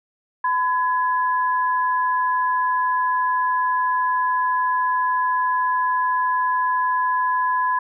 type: tone pair together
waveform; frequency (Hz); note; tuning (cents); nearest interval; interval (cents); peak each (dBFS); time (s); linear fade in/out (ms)
sine; 1008 / 1678.2; B5 / G#6; +35 / +18; major sixth; 883; -18 / -26; 0.44-7.79; 5
effects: none